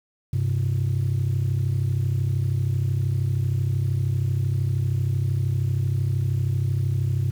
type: tone pair together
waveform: sine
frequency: 98 / 130.9 Hz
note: G2 / C3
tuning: 0 / +1 cents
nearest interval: perfect fourth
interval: 501 cents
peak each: -21 dBFS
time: 0.33-7.31 s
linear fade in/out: 5 ms
effects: tanh soft clip ceiling -17 dBFS + 8-bit